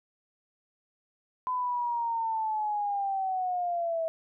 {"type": "linear sweep", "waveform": "sine", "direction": "down", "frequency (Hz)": [1014, 646], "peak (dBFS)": -27, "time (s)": [1.47, 4.08], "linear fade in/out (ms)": 0, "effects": []}